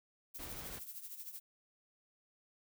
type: noise with tremolo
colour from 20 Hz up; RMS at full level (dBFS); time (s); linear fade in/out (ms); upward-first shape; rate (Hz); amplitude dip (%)
violet; -45; 0.34-1.4; 10; triangle; 13; 75
type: noise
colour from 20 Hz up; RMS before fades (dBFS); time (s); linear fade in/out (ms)
pink; -49; 0.38-0.8; 20
effects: none